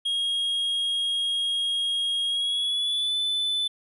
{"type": "tone with pitch glide", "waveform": "triangle", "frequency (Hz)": [3270, 3505], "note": ["G#7", "A7"], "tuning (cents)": [-28, -7], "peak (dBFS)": -22, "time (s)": [0.05, 3.68], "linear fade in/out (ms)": 10, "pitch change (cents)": 121, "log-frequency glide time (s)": [2.27, 3.16], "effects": ["resampled to 32000 Hz"]}